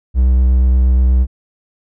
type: tone with vibrato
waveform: triangle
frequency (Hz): 63.3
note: B1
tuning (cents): +43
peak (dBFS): -6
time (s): 0.14-1.27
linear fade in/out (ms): 50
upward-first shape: triangle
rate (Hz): 8.4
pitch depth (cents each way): 19
effects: none